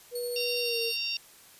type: tone with pitch glide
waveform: sine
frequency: 485.5 to 462.5 Hz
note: B4 to A#4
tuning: -30 to -14 cents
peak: -31 dBFS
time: 0.11-0.93 s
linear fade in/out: 50 ms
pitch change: -84 cents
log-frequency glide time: 0.6-0.79 s
type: tone with tremolo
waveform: 10% pulse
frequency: 4400 Hz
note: C#8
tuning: 14 cents flat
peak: -30 dBFS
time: 0.15-0.97 s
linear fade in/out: 5 ms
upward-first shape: square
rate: 12 Hz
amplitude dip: 35%
type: harmonic tone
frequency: 922 Hz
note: A#5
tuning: 19 cents flat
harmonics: 3 / 4 / 5 / 6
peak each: -33 / -39 / -36 / -34 dBFS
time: 0.36-1.17 s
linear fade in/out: 2 ms
effects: white hiss -54 dBFS RMS until 1.59 s + resampled to 32000 Hz